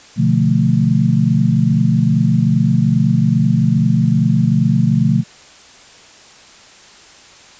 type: chord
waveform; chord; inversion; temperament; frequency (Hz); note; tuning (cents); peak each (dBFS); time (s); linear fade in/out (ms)
sine; B half-diminished seventh; none; equal with one note detuned; 124.4 / 146.83 / 174.61 / 220; B2 / D3 / F3 / A3; +13 / 0 / 0 / 0; -16; 0.16-5.24; 50
effects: white hiss -42 dBFS RMS until 7.59 s + resampled to 16000 Hz